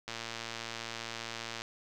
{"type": "click train", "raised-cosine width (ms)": 0.2, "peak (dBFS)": -21, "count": 178, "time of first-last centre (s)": [0.08, 1.619], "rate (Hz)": 115, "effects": []}